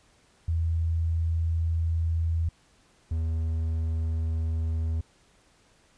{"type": "tone pair in turn", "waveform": ["sine", "triangle"], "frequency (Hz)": [82.41, 80.76], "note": ["E2", "E2"], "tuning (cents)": [0, -35], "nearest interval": "unison", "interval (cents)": 35, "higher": "first", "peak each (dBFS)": -23, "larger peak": "neither", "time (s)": [[0.48, 2.49], [3.11, 5.01]], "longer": "first", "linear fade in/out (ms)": 5, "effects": ["pink hiss -62 dBFS RMS until 5.97 s", "resampled to 22050 Hz"]}